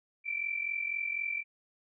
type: tone pair together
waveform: sine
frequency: 2308 / 2352 Hz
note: D7 / D7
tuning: -31 / +2 cents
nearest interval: unison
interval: 33 cents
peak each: -36 / -33 dBFS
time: 0.24-1.44 s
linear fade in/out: 50 ms
effects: none